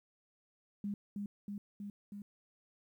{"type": "tone with echo", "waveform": "sine", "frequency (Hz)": 203.3, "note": "G#3", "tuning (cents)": -37, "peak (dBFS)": -35, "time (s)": [0.84, 0.94], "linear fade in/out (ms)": 2, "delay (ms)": 320, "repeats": 4, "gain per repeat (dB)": -2, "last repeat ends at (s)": 2.22, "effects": ["12-bit"]}